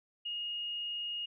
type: tone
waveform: sine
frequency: 2861 Hz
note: F7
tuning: 41 cents sharp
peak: -35 dBFS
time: 0.25-1.26 s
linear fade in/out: 10 ms
effects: none